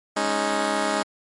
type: chord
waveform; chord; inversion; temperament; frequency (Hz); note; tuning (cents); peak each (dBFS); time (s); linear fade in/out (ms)
10% pulse; Ab suspended fourth; none; just; 207.7 / 276.9 / 311.5; Ab3 / Db4 / Eb4; 0 / -2 / +2; -19; 0.16-1.03; 10
effects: MP3 48 kbps